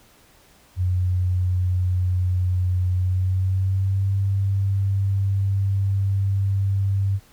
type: tone with pitch glide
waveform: sine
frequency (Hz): 91 to 98.1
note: F#2 to G2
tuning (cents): -28 to +2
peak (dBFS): -18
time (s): 0.76-7.2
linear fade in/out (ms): 50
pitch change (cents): +130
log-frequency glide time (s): 2.92-4.14
effects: pink hiss -54 dBFS RMS until 7.32 s